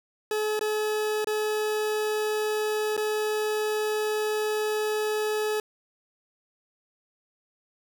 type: tone with dropouts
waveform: 40% pulse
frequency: 427 Hz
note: G#4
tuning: 48 cents sharp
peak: -24 dBFS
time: 0.31-5.6 s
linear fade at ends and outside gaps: 2 ms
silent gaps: 0.593-0.61 / 1.245-1.271 / 2.967-2.976 s
effects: none